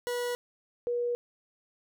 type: tone pair in turn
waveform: 40% pulse / sine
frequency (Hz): 486.4 / 481.4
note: B4 / B4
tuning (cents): -26 / -44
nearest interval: unison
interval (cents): 18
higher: first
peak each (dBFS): -29 / -27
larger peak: second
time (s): 0.07-0.35 / 0.87-1.15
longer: neither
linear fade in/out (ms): 0
effects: none